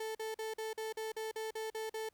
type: tone bursts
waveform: 35% pulse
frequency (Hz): 440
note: A4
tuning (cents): 0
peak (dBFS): -36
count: 11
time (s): 0-2.09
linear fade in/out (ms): 5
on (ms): 150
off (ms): 44
effects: pink hiss -75 dBFS RMS until 2.13 s